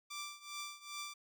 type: tone with tremolo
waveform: 10% pulse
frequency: 1174.7 Hz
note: D6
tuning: in tune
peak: -32 dBFS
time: 0.1-1.14 s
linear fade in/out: 10 ms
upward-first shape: triangle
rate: 2.5 Hz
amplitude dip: 90%
effects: none